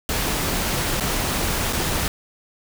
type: noise with dropouts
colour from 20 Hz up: pink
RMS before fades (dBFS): -23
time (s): 0.09-2.08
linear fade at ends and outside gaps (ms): 1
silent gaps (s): 1-1.007 / 1.727-1.731
effects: none